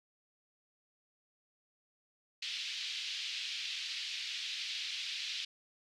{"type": "band-pass noise", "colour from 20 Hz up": "pink", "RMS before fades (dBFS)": -40, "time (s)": [2.42, 5.45], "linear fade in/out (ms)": 5, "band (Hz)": [2700, 4600], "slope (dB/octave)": 24, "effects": []}